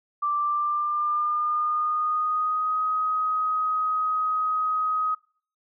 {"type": "tone with pitch glide", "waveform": "sine", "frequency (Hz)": [1174.7, 1259], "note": ["D6", "D#6"], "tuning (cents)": [0, 20], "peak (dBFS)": -22, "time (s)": [0.22, 5.15], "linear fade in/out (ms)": 10, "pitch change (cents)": 120, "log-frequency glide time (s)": [0.36, 2.82], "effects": ["noise-tail reverb RT60 0.5 s tail -24 dB re dry"]}